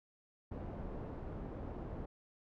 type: low-pass noise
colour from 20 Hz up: pink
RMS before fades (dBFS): -44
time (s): 0.51-2.06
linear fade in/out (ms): 10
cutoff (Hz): 670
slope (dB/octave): 12
effects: none